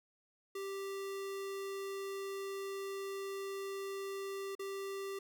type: tone with dropouts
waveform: square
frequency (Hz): 392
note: G4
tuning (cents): 0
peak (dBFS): -40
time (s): 0.55-5.19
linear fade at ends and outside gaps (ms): 5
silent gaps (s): 4.552-4.593
effects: none